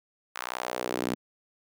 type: tone with high-pass filter sweep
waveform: sawtooth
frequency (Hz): 61.74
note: B1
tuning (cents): 0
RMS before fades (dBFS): -33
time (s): 0.35-1.15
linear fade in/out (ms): 5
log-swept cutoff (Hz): 1300 to 230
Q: 1.6
effects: none